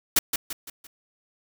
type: noise with echo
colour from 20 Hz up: white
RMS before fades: -18 dBFS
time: 0.16-0.19 s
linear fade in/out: 5 ms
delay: 170 ms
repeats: 4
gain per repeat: -7 dB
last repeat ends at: 0.87 s
effects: none